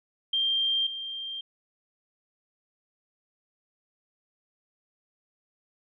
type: tone pair in turn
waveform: sine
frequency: 3178 / 3178 Hz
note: G7 / G7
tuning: +23 / +23 cents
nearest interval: unison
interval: 0 cents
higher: neither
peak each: -23 / -33 dBFS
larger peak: first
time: 0.33-0.87 / 0.87-1.41 s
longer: neither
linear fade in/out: 5 ms
effects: none